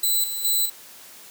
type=tone with tremolo; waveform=5% pulse; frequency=3998 Hz; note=B7; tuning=20 cents sharp; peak=-11 dBFS; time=0.03-0.7 s; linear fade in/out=5 ms; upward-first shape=square; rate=2.4 Hz; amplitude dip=60%; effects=white hiss -45 dBFS RMS until 1.3 s + high-pass 150 Hz 12 dB/octave